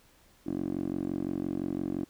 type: tone with band-pass filter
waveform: 10% pulse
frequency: 45.83 Hz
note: F#1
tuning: 16 cents flat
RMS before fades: -33 dBFS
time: 0.46-2.05 s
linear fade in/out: 10 ms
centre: 310 Hz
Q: 3.7
effects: pink hiss -62 dBFS RMS until 2.09 s